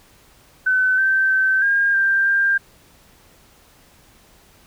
sine tone with pitch steps, 1516 / 1553 / 1543 / 1615 / 1583 / 1594 Hz, F#6 / G6 / G6 / G#6 / G6 / G6, +42 / -17 / -28 / -49 / +17 / +28 cents, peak -14 dBFS, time 0.66-2.58 s, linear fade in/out 10 ms, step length 320 ms, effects pink hiss -52 dBFS RMS until 4.66 s

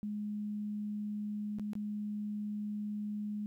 sine tone with dropouts, 208.9 Hz, G#3, 10 cents sharp, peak -35 dBFS, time 0.03-3.46 s, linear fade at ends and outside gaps 0 ms, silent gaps 1.586-1.596 / 1.733-1.753 s, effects 12-bit

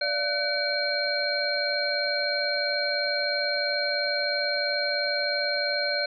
sine tone cluster, 584 / 687 / 1510 / 2278 / 4192 Hz, D5 / F5 / F#6 / C#7 / C8, -10 / -29 / +35 / +47 / +2 cents, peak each -29 / -36 / -30 / -34 / -28 dBFS, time 0.01-6.06 s, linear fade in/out 5 ms, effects none

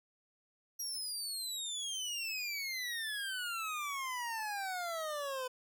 25% pulse exponential sweep, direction down, 5730 to 501 Hz, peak -33 dBFS, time 0.79-5.48 s, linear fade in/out 10 ms, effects none

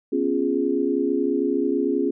sine chord, C# dominant seventh, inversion third, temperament equal with one note detuned, 246.9 / 276.1 / 349.2 / 415.3 Hz, B3 / C#4 / E#4 / G#4, 0 / -7 / 0 / 0 cents, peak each -28 / -23 / -25 / -25 dBFS, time 0.12-2.11 s, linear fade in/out 10 ms, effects none

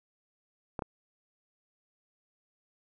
clicks, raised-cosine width 1 ms, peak -20 dBFS, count 2, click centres 0.792 / 0.822 s, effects none

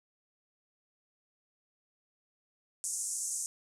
pink band-pass noise, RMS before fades -36 dBFS, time 2.84-3.46 s, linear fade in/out 0 ms, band 6400 to 9800 Hz, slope 48 dB/octave, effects none

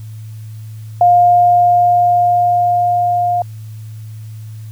sine tone with level ramp, 707 Hz, F5, 21 cents sharp, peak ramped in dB -5 to -12 dBFS, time 1.01-3.42 s, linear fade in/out 2 ms, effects added 109 Hz sine -27 dBFS peak until 4.71 s + white hiss -49 dBFS RMS until 4.71 s

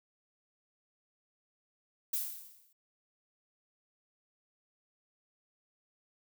violet noise with exponential decay, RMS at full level -31 dBFS, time 2.13-2.73 s, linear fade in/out 5 ms, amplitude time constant 130 ms, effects none

